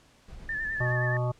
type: noise with tremolo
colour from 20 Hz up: brown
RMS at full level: -42 dBFS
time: 0.28-0.93 s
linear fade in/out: 5 ms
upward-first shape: triangle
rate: 8.5 Hz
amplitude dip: 35%
type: tone with vibrato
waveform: sine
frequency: 1760 Hz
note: A6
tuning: in tune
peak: -29 dBFS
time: 0.49-1.17 s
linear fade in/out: 2 ms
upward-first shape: sine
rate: 9.5 Hz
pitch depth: 45 cents each way
type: harmonic tone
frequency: 123.3 Hz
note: B2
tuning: 2 cents flat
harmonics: 1 / 3 / 5 / 7 / 9 / 10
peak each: -26 / -38 / -33 / -39 / -40 / -45 dBFS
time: 0.8-1.32 s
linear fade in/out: 10 ms
effects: pink hiss -60 dBFS RMS until 1.39 s + low-pass 8000 Hz 12 dB/octave